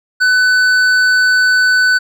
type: tone with hard clipping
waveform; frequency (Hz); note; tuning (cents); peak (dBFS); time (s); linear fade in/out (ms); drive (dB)
sine; 1500; F#6; +23; -10; 0.2-1.99; 20; 8
effects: none